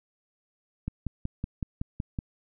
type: click train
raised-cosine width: 5 ms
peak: -18 dBFS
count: 8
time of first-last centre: 0.88-2.188 s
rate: 5.35 Hz
effects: none